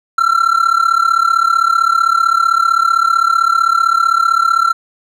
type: tone with amplitude modulation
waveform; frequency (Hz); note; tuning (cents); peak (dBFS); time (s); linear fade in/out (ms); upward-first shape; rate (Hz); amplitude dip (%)
triangle; 1354; E6; +46; -4; 0.18-4.73; 5; sine; 35.6; 85
effects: none